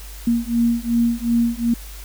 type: beating tone pair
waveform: sine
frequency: 233.1 / 235.8 Hz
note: A#3 / A#3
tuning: 0 / +20 cents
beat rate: 2.7 Hz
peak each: -19 dBFS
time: 0.27-1.74 s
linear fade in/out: 5 ms
effects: added 50 Hz sine -34 dBFS peak until 2.04 s + white hiss -41 dBFS RMS until 2.04 s